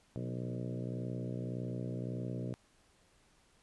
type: harmonic tone with a mistuned harmonic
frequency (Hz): 61.74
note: B1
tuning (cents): 0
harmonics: 2 / 3 / 4 / 5 / 6 / 7 / 8 / 9 / 10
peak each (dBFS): -39 / -43 / -45 / -47 / -49 / -50 / -51 / -52 / -53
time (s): 0.16-2.54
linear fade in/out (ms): 0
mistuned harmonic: 3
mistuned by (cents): -40
effects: pink hiss -68 dBFS RMS until 3.62 s + resampled to 24000 Hz